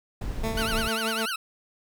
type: noise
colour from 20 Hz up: brown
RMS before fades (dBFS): -31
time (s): 0.21-0.88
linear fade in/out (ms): 5
type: tone with tremolo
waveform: 15% pulse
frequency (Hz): 223.1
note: A3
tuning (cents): +24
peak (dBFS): -20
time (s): 0.43-1.26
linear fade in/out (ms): 10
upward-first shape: triangle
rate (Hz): 6.6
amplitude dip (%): 55
type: tone with vibrato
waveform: 20% pulse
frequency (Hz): 1420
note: F6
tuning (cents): +28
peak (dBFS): -23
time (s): 0.57-1.36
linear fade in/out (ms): 5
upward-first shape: triangle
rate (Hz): 10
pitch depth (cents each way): 200
effects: none